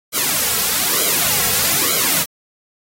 white noise with flanger, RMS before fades -17 dBFS, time 0.12-2.26 s, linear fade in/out 50 ms, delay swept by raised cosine 1.1 to 3.4 ms, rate 1.1 Hz, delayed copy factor -0.9, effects AAC 48 kbps

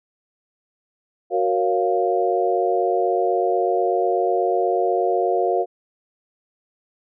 sine chord, Gb major seventh, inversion none, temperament equal, 370 / 466.2 / 554.4 / 698.5 Hz, Gb4 / Bb4 / Db5 / F5, 0 / 0 / 0 / 0 cents, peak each -22 / -23 / -26 / -21 dBFS, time 1.3-5.66 s, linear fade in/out 50 ms, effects none

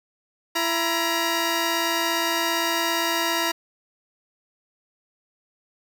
10% pulse tone pair together, 335.1 / 947.8 Hz, E4 / A#5, +29 / +28 cents, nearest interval octave + tritone, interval 1799 cents, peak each -16 dBFS, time 0.55-3.52 s, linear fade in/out 10 ms, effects none

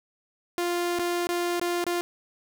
sawtooth tone with dropouts, 349.2 Hz, F4, in tune, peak -21 dBFS, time 0.58-2.01 s, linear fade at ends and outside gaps 0 ms, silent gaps 0.988-0.994 / 1.27-1.29 / 1.597-1.614 / 1.841-1.866 s, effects none

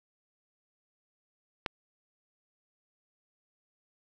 click, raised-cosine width 0.3 ms, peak -14 dBFS, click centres 1.662 s, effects none

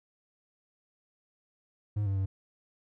triangle tone with pitch steps, 104.1 / 97.8 / 96.2 Hz, G#2 / G2 / G2, +5 / -4 / -32 cents, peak -25 dBFS, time 1.96-2.26 s, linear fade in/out 10 ms, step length 100 ms, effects none

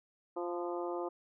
harmonic tone with a mistuned harmonic, 174.61 Hz, F3, in tune, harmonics 2 / 3 / 4 / 5 / 6 / 7, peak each -37 / -41 / -43 / -45 / -47 / -48 dBFS, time 0.36-1.09 s, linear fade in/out 10 ms, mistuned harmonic 6, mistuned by -29 cents, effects none

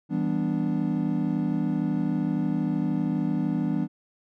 triangle chord, E minor seventh, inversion none, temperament equal with one note detuned, 163.11 / 196 / 246.9 / 293.7 Hz, E3 / G3 / B3 / D4, -18 / 0 / 0 / 0 cents, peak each -27 dBFS, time 0.09-3.88 s, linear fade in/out 50 ms, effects none

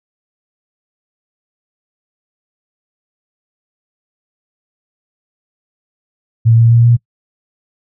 sine tone with pitch steps, 114.3 / 115.83 / 117.38 / 118.95 Hz, A#2 / A#2 / A#2 / A#2, -34 / -11 / +12 / +35 cents, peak -5 dBFS, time 6.45-6.97 s, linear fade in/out 20 ms, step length 130 ms, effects noise-tail reverb RT60 0.1 s tail -24 dB re dry

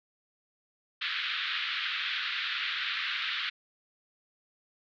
white band-pass noise, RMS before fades -33 dBFS, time 1.01-3.5 s, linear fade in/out 10 ms, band 1300 to 3900 Hz, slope 48 dB/octave, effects none

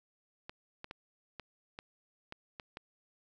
clicks, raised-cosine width 0.3 ms, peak -27 dBFS, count 8, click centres 0.495 / 0.844 / 0.911 / 1.397 / 1.789 / 2.324 / 2.598 / 2.771 s, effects none

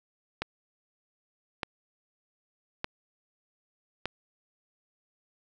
click train, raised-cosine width 0.3 ms, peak -14 dBFS, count 4, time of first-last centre 0.42-4.056 s, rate 0.825 Hz, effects none

